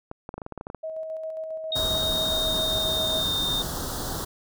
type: clicks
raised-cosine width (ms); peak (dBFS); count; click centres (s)
1; -21; 12; 0.114 / 0.291 / 0.341 / 0.38 / 0.418 / 0.464 / 0.523 / 0.577 / 0.611 / 0.669 / 0.701 / 0.747
type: tone with tremolo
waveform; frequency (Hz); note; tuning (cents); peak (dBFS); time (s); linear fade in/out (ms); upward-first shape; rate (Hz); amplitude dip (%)
sine; 637; D#5; +41; -29; 0.83-3.23; 10; square; 7.4; 30
type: tone with pitch glide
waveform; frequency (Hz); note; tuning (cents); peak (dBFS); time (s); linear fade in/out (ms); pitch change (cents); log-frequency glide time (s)
sine; 3729 to 3650; A#7 to A#7; 0 to -37; -24; 1.72-3.62; 2; -37; 1.89-3.34
type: band-stop noise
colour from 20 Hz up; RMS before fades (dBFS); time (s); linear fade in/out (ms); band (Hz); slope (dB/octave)
pink; -31; 1.75-4.25; 10; 1600 to 3400; 48
effects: none